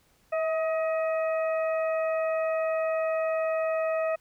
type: harmonic tone with a mistuned harmonic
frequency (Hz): 632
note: D#5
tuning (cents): +27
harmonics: 1 / 2 / 3 / 4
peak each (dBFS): -25 / -35 / -40 / -40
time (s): 0.32-4.16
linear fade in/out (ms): 10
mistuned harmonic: 1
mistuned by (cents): +30
effects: pink hiss -65 dBFS RMS until 4.2 s